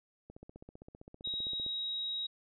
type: click train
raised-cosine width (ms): 2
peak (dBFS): -36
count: 22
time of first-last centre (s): 0.3-1.664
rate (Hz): 15.4
type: tone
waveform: sine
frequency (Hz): 3810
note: A#7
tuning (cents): +37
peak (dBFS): -34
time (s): 1.24-2.27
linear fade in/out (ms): 10
effects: none